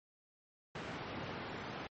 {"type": "band-pass noise", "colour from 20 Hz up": "pink", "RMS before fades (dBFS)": -44, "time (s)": [0.75, 1.87], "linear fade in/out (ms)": 2, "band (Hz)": [120, 2700], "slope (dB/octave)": 12, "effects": ["MP3 32 kbps"]}